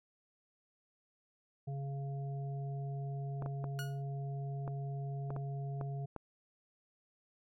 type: harmonic tone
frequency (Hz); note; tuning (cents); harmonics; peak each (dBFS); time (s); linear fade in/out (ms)
138.59; C#3; 0; 1 / 3 / 5; -37 / -51 / -50; 1.67-6.06; 10
type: clicks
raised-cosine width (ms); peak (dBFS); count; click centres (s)
1; -28; 8; 3.423 / 3.461 / 3.642 / 4.678 / 5.305 / 5.364 / 5.812 / 6.163
type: tone with exponential decay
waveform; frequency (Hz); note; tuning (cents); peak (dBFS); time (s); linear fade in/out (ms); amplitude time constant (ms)
sawtooth; 1449; F#6; -37; -35; 3.79-4.02; 0; 48
effects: none